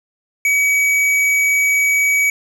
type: tone with hard clipping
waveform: triangle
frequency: 2271 Hz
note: C#7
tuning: 41 cents sharp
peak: -14 dBFS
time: 0.45-2.3 s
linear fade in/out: 2 ms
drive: 14 dB
effects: none

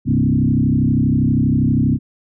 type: tone with frequency modulation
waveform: sine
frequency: 185 Hz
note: F#3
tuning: in tune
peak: -12 dBFS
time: 0.05-1.99 s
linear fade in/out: 50 ms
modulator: 32.5 Hz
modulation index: 2.9
effects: none

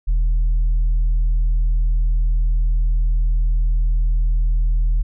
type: tone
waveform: sine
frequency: 40 Hz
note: D#1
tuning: 49 cents sharp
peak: -11 dBFS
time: 0.07-5.03 s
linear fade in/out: 20 ms
effects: tanh soft clip ceiling -13 dBFS

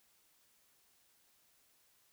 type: silence
effects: white hiss -71 dBFS RMS until 2.12 s

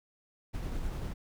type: noise with tremolo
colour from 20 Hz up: brown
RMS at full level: -34 dBFS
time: 0.53-1.14 s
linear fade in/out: 20 ms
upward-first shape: triangle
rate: 10 Hz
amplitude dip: 30%
effects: none

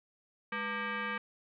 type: tone with frequency modulation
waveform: sine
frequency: 207.7 Hz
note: G#3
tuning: in tune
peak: -33 dBFS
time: 0.52-1.18 s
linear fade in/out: 5 ms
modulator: 699 Hz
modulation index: 3.2
effects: none

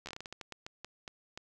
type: slowing click train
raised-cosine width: 0.2 ms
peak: -25 dBFS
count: 15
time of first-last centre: 0.06-1.375 s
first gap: 12 ms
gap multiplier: 1.28
effects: none

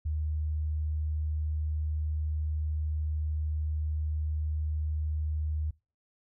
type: tone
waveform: sine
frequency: 76.7 Hz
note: D#2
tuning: 24 cents flat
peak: -28 dBFS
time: 0.05-5.71 s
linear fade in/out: 10 ms
effects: noise-tail reverb RT60 0.3 s tail -23 dB re dry

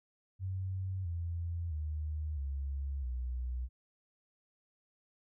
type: tone with pitch steps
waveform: sine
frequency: 94.2 / 84.9 / 76.51 / 68.96 / 62.15 Hz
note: F#2 / F2 / D#2 / C#2 / B1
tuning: +32 / -48 / -29 / -8 / +12 cents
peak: -34 dBFS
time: 0.39-3.69 s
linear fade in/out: 50 ms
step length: 660 ms
effects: none

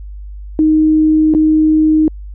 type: tone with dropouts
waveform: sine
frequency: 311.1 Hz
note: D#4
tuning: in tune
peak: -7 dBFS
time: 0.59-2.08 s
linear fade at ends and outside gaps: 1 ms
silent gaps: 1.339-1.348 s
effects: added 50 Hz sine -26 dBFS peak until 2.34 s

